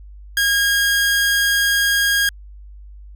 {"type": "tone", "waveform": "sawtooth", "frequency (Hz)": 1630, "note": "G#6", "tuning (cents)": -33, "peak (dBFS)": -11, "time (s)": [0.37, 2.29], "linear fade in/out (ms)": 2, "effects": ["added 50 Hz sine -36 dBFS peak until 3.15 s"]}